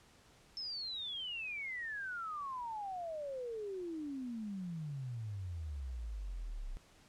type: exponential sweep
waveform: sine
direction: down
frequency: 5320 to 30.87 Hz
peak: -39 dBFS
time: 0.57-6.77 s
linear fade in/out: 0 ms
effects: pink hiss -64 dBFS RMS until 7.08 s + low-pass 9000 Hz 12 dB/octave